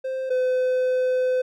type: tone pair in turn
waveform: triangle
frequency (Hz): 523.3 / 509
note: C5 / C5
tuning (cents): 0 / -48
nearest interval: unison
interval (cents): 48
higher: first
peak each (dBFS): -23 / -17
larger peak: second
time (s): 0.04-0.3 / 0.3-1.42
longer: second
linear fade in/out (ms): 10
effects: none